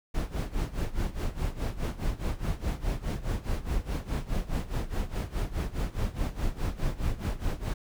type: noise with tremolo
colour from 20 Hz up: brown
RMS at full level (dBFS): -27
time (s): 0.14-7.74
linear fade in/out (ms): 10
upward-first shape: sine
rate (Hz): 4.8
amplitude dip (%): 85
effects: none